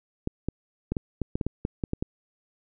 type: clicks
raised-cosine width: 3 ms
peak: -14 dBFS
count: 12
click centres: 0.274 / 0.486 / 0.92 / 0.968 / 1.217 / 1.355 / 1.412 / 1.466 / 1.651 / 1.838 / 1.934 / 2.025 s
effects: none